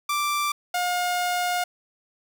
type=tone pair in turn; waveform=sawtooth; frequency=1174.7 / 714.4 Hz; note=D6 / F5; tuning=0 / +39 cents; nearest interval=major sixth; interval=861 cents; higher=first; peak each=-19 dBFS; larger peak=neither; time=0.09-0.52 / 0.74-1.64 s; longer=second; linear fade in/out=5 ms; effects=none